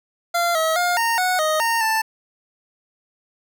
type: tone with pitch steps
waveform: 25% pulse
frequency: 690 / 642 / 709 / 922 / 735 / 623 / 920 / 884 Hz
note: F5 / E5 / F5 / A#5 / F#5 / D#5 / A#5 / A5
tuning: -21 / -46 / +26 / -19 / -12 / +2 / -23 / +8 cents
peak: -14 dBFS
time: 0.34-2.02 s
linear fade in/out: 10 ms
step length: 210 ms
effects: none